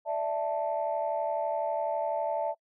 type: chord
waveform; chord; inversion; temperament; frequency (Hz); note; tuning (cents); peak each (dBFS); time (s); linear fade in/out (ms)
sine; D suspended second; none; equal; 587.3 / 659.3 / 880; D5 / E5 / A5; 0 / 0 / 0; -32 / -30 / -32; 0.05-2.55; 50
effects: noise-tail reverb RT60 0.1 s tail -26 dB re dry + tanh soft clip ceiling -19 dBFS